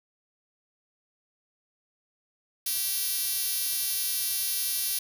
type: tone with high-pass filter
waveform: 5% pulse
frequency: 388.4 Hz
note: G4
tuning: 16 cents flat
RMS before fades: -29 dBFS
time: 2.66-4.99 s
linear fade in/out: 5 ms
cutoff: 8100 Hz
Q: 0.76
effects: none